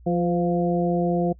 harmonic tone with a mistuned harmonic, 174.8 Hz, F3, 2 cents sharp, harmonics 1 / 2 / 3 / 4, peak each -22 / -25 / -27 / -28 dBFS, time 0.06-1.33 s, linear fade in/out 10 ms, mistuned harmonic 3, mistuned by -35 cents, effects noise-tail reverb RT60 0.1 s tail -25 dB re dry + added 60 Hz sine -45 dBFS peak until 1.39 s

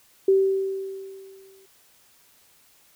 sine tone with exponential decay, 386.4 Hz, G4, 25 cents flat, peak -13 dBFS, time 0.28-1.66 s, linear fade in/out 5 ms, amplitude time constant 300 ms, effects white hiss -58 dBFS RMS until 2.95 s

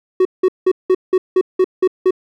triangle tone bursts, 371.8 Hz, F#4, 8 cents sharp, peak -7 dBFS, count 9, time 0.2-2.108 s, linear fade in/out 5 ms, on 52 ms, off 180 ms, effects none

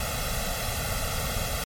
pink noise with comb filter, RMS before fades -29 dBFS, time 0-1.64 s, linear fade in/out 2 ms, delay 1.5 ms, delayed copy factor +1, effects MP3 64 kbps

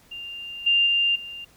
sine tone with level steps, 2794 Hz, F7, in tune, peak -33 / -16 / -18 / -34 dBFS, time 0.11-1.45 s, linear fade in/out 10 ms, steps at 0.66 / 0.86 / 1.15 s, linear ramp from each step 10 ms, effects pink hiss -56 dBFS RMS until 1.56 s

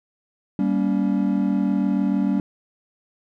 triangle chord, G diminished, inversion none, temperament just, 196 / 235.2 / 282.2 Hz, G3 / Bb3 / Db4, 0 / +16 / +31 cents, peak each -19 / -23 / -21 dBFS, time 0.59-2.4 s, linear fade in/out 2 ms, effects none

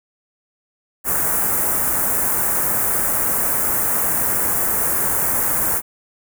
white band-stop noise, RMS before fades -19 dBFS, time 1.04-5.82 s, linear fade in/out 50 ms, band 1700 to 8400 Hz, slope 24 dB/octave, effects none

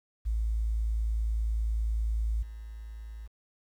sine tone with level steps, 55 Hz, A1, in tune, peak -26 / -39 dBFS, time 0.25-3.28 s, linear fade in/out 20 ms, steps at 2.42 s, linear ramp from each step 10 ms, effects 10-bit

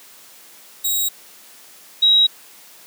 5% pulse / sine tone pair in turn, 3820 / 3835 Hz, A#7 / A#7, +42 / +48 cents, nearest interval unison, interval 6 cents, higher second, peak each -10 dBFS, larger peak neither, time 0.84-1.09 / 2.02-2.27 s, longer neither, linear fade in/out 10 ms, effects white hiss -45 dBFS RMS until 2.86 s + high-pass 200 Hz 12 dB/octave

